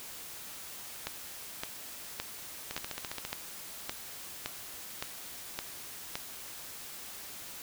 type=two click trains; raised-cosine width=0.2 ms; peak=-16 / -19 dBFS; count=10 / 9; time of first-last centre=1.07-6.155 / 2.71-3.251 s; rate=1.77 / 14.8 Hz; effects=white hiss -45 dBFS RMS until 7.62 s